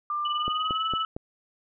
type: tone with pitch glide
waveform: sine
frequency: 1191 to 1306.3 Hz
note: D6 to E6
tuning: +24 to -16 cents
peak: -26 dBFS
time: 0.1-1.05 s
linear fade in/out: 2 ms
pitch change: +160 cents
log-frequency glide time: 0.32-0.85 s
type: tone with tremolo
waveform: sine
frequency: 2960 Hz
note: F#7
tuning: in tune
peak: -27 dBFS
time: 0.25-1.05 s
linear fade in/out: 2 ms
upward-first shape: sine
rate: 20 Hz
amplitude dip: 95%
type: click train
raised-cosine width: 2 ms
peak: -20 dBFS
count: 4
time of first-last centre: 0.48-1.165 s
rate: 4.38 Hz
effects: none